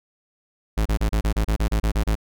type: tone bursts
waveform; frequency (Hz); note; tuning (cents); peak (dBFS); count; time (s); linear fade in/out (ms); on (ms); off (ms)
45% pulse; 53.7; A1; -41; -18; 12; 0.77-2.154; 10; 86; 32
effects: none